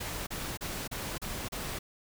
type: noise bursts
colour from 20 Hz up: pink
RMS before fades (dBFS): -37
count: 6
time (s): 0-1.79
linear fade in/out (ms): 10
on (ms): 270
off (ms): 34
effects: none